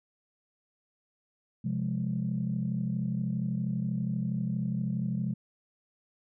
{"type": "chord", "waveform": "sine", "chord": "F minor", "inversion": "second", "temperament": "equal with one note detuned", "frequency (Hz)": [130.81, 175.22, 207.7], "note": ["C3", "F3", "Ab3"], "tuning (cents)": [0, 6, 0], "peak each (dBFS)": -32, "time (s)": [1.64, 5.34], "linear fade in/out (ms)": 10, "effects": ["tanh soft clip ceiling -20 dBFS"]}